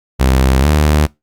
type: tone with pitch glide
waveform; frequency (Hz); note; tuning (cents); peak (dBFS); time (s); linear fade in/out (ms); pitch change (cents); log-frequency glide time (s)
sawtooth; 65.5 to 75.24; C2 to D2; +2 to +42; -5; 0.19-1.07; 20; +240; 0.6-0.67
effects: noise-tail reverb RT60 0.2 s tail -23 dB re dry + Opus 48 kbps

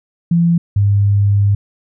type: tone pair in turn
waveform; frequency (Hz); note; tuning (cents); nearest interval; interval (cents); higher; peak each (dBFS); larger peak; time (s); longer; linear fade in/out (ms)
sine; 170 / 101.08; F3 / G#2; -46 / -46; major sixth; 900; first; -9; neither; 0.31-0.58 / 0.76-1.55; second; 5
effects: none

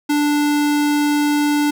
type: tone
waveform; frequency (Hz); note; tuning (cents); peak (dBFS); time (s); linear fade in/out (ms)
square; 293.7; D4; 0; -15; 0.09-1.71; 10
effects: none

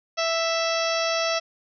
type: harmonic tone with a mistuned harmonic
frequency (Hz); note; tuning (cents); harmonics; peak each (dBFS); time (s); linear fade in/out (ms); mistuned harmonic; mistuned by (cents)
660; E5; +2; 1 / 2 / 3 / 4 / 5 / 6 / 7 / 8 / 9; -25 / -29 / -33 / -31 / -34 / -36 / -36 / -32 / -36; 0.17-1.4; 20; 8; +38
effects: none

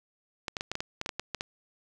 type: clicks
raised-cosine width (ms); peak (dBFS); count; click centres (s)
0.2; -15; 12; 0.482 / 0.568 / 0.609 / 0.716 / 0.754 / 0.805 / 1.014 / 1.061 / 1.092 / 1.196 / 1.347 / 1.409
effects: none

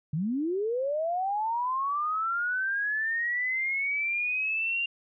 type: linear sweep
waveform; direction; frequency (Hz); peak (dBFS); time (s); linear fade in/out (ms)
sine; up; 140 to 2794; -26; 0.13-4.86; 5
effects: none

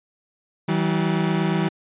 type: tone pair together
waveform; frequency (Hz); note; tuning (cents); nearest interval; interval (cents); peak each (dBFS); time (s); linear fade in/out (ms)
30% pulse; 161.9 / 190.37; E3 / F#3; -31 / +50; minor third; 281; -19 / -20; 0.68-1.69; 10
effects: resampled to 8000 Hz

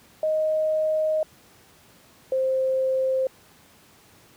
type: tone pair in turn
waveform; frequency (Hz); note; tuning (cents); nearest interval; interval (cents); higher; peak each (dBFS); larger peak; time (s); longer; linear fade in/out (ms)
sine; 624 / 524.7; D#5 / C5; +5 / +5; minor third; 300; first; -20; neither; 0.23-1.23 / 2.32-3.27; first; 2
effects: pink hiss -54 dBFS RMS until 4.36 s + high-pass 80 Hz 12 dB/octave

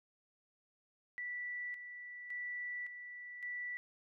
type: tone with tremolo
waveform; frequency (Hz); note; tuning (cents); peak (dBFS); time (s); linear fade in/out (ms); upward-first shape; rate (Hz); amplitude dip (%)
sine; 1963; B6; -11; -39; 1.18-3.77; 0; square; 0.89; 55
effects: none

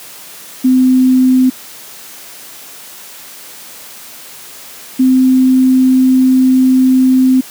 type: tone pair in turn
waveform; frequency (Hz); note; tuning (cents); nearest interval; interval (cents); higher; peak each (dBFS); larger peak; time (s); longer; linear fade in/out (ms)
sine; 256.9 / 258.7; C4 / C4; -32 / -19; unison; 13; second; -5; neither; 0.64-1.5 / 4.99-7.41; second; 10
effects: white hiss -33 dBFS RMS until 7.5 s + high-pass 150 Hz 12 dB/octave

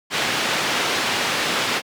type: low-pass noise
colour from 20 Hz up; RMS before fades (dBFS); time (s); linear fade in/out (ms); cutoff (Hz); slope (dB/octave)
white; -22; 0.1-1.82; 50; 3400; 12
effects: high-pass 150 Hz 12 dB/octave

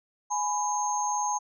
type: tone cluster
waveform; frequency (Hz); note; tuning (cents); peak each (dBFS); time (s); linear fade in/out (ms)
sine; 833 / 995 / 6430; G#5 / B5 / G8; +5 / +13 / +43; -29 / -30 / -31; 0.3-1.39; 20
effects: none

